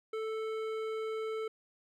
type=tone with hard clipping; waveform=sine; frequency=440 Hz; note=A4; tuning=in tune; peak=-36 dBFS; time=0.13-1.48 s; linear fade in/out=5 ms; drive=12 dB; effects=none